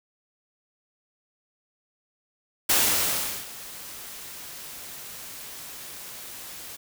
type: noise with ADSR envelope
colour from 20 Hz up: white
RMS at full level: -20 dBFS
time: 2.69-6.77 s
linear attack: 8 ms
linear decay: 750 ms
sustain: -20 dB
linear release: 16 ms
effects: none